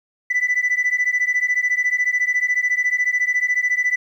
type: beating tone pair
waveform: sine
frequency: 1980 / 1994 Hz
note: B6 / B6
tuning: +4 / +16 cents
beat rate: 14 Hz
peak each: -18 dBFS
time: 0.3-3.96 s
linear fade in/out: 10 ms
effects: tanh soft clip ceiling -13 dBFS + 9-bit